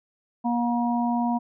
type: harmonic tone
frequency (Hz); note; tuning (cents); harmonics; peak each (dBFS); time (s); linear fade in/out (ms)
238.5; A#3; +40; 1 / 3 / 4; -23 / -28 / -29; 0.44-1.39; 20
effects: none